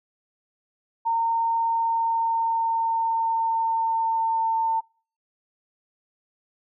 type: tone with pitch glide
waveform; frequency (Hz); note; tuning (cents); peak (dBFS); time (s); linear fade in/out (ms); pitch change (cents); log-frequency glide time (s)
sine; 916 to 901.3; A#5 to A5; -31 to +41; -20; 1.05-4.81; 20; -28; 1.6-4.54
effects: noise-tail reverb RT60 0.4 s tail -24 dB re dry